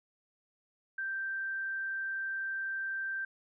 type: tone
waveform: sine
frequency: 1568 Hz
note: G6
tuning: in tune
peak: -33 dBFS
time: 0.98-3.25 s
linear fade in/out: 5 ms
effects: none